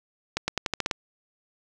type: accelerating click train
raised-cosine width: 0.2 ms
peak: -8 dBFS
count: 8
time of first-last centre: 0.37-0.912 s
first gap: 110 ms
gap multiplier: 0.88
effects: none